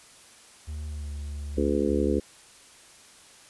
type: tone with pitch glide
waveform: triangle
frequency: 75.6 to 72.52 Hz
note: D#2 to D2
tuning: -49 to -21 cents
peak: -30 dBFS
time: 0.67-1.9 s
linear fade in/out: 20 ms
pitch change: -72 cents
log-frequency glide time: 0.87-1.1 s
type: harmonic tone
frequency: 71.8 Hz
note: D2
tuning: 39 cents flat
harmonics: 1 / 3 / 4 / 5 / 6 / 7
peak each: -29 / -29 / -28 / -28 / -29 / -31 dBFS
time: 1.57-2.2 s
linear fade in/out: 10 ms
effects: white hiss -52 dBFS RMS until 3.49 s + resampled to 24000 Hz